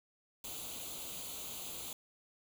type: noise with comb filter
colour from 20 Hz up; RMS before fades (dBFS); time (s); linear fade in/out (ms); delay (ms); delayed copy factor
white; -44; 0.44-1.93; 2; 0.28; +0.75
effects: none